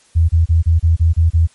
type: tone bursts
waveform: sine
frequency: 82.41 Hz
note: E2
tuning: in tune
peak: -8 dBFS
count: 8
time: 0.15-1.473 s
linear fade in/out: 20 ms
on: 140 ms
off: 29 ms
effects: white hiss -52 dBFS RMS until 1.54 s + MP3 48 kbps